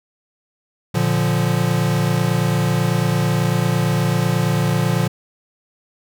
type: chord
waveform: square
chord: Bb major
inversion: none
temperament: equal with one note detuned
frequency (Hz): 116.54 / 146.32 / 174.61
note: Bb2 / D3 / F3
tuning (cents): 0 / -6 / 0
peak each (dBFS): -21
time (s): 0.94-5.08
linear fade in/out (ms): 10
effects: none